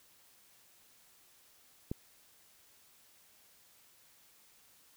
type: click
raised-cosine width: 3 ms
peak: -22 dBFS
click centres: 1.915 s
effects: white hiss -64 dBFS RMS until 4.96 s